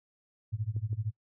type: tone with tremolo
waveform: sine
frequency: 108 Hz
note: A2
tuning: 32 cents flat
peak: -27 dBFS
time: 0.52-1.12 s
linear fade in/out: 20 ms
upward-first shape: sine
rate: 13 Hz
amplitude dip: 95%
type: clicks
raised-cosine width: 3 ms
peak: -33 dBFS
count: 2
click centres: 0.765 / 0.93 s
effects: noise-tail reverb RT60 0.1 s tail -25 dB re dry